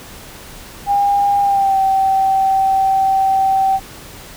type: tone with pitch glide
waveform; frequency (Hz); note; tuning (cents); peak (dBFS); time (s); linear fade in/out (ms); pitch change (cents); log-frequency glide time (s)
sine; 806 to 772.7; G5 to G5; +48 to -25; -11; 0.86-3.8; 50; -73; 1.41-1.78
effects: pink hiss -36 dBFS RMS until 4.36 s